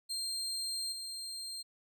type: tone with level steps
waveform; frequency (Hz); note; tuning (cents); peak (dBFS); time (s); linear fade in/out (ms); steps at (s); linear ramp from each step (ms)
30% pulse; 4186; C8; 0; -32 / -37; 0.09-1.63; 20; 0.92; 5
effects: none